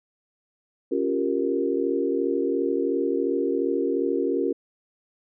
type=chord; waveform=sine; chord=G half-diminished seventh; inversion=second; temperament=equal; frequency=277.2 / 349.2 / 392 / 466.2 Hz; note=Db4 / F4 / G4 / Bb4; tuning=0 / 0 / 0 / 0 cents; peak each=-27 dBFS; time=0.91-4.53 s; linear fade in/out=10 ms; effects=none